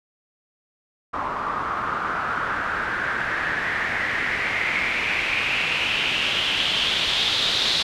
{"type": "noise with low-pass filter sweep", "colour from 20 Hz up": "white", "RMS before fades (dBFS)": -24, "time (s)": [1.13, 7.83], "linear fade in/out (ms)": 10, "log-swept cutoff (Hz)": [1100, 3900], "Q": 4.7, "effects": []}